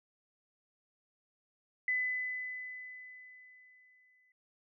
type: tone with exponential decay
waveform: sine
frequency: 2007 Hz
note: B6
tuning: 27 cents sharp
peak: -28 dBFS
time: 1.88-4.32 s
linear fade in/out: 2 ms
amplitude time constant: 530 ms
effects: none